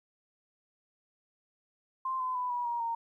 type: tone with pitch steps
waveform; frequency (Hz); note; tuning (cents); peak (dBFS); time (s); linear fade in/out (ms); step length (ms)
sine; 1046.5 / 1020.8 / 995.8 / 971.4 / 947.5 / 924.3; C6 / C6 / B5 / B5 / A#5 / A#5; 0 / -43 / +14 / -29 / +28 / -15; -30; 2.05-2.95; 5; 150
effects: 12-bit